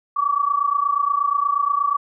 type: tone pair together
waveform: sine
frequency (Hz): 1131 / 1159.4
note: C#6 / D6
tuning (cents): +34 / -23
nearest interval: unison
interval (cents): 43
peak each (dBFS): -20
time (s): 0.16-1.97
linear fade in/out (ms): 10
effects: none